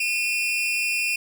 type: tone pair together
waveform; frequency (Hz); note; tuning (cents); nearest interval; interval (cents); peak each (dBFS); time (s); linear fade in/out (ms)
40% pulse; 2450 / 2694; D#7 / E7; -27 / +37; major second; 164; -24; 0-1.16; 5
effects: none